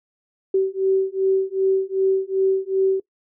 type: beating tone pair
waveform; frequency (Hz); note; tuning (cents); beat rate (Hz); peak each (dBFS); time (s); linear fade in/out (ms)
sine; 382.3 / 384.9; G4 / G4; -43 / -32; 2.6; -20; 0.54-3; 5
effects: noise-tail reverb RT60 0.1 s tail -21 dB re dry